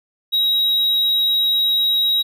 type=tone; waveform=triangle; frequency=3827 Hz; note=A#7; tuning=45 cents sharp; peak=-13 dBFS; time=0.32-2.23 s; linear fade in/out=20 ms; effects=none